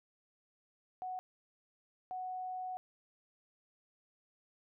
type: tone bursts at uneven times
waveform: sine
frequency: 740 Hz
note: F#5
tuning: in tune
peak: -38 dBFS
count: 2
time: 1.02-1.19 / 2.11-2.77 s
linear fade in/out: 0 ms
effects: none